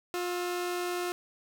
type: tone pair together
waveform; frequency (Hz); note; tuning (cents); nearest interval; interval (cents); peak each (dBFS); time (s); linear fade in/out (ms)
sawtooth; 355 / 1318.5; F4 / E6; +28 / 0; octave + major seventh; 2272; -27 / -38; 0.14-1.12; 0
effects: 11-bit